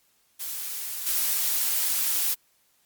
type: noise with level steps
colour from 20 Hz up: blue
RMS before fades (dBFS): -33 / -25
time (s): 0.39-2.35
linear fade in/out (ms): 20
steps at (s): 1.06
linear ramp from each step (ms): 10
effects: white hiss -66 dBFS RMS until 2.85 s + Opus 48 kbps